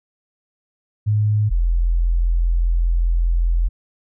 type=tone pair in turn; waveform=sine; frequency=105.7 / 42.54 Hz; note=G#2 / F1; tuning=+31 / -45 cents; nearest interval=octave + major third; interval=1576 cents; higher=first; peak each=-14 dBFS; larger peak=neither; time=1.06-1.5 / 1.5-3.69 s; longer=second; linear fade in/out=20 ms; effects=none